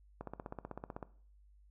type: click train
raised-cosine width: 1 ms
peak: -28 dBFS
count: 14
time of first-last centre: 0.21-1.028 s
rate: 15.9 Hz
effects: noise-tail reverb RT60 0.5 s tail -18 dB re dry + added 50 Hz sine -60 dBFS peak until 1.7 s